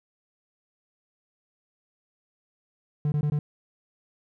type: tone bursts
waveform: triangle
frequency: 148.1 Hz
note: D3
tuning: 15 cents sharp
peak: -20 dBFS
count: 4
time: 3.05-3.39 s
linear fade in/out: 2 ms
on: 70 ms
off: 20 ms
effects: none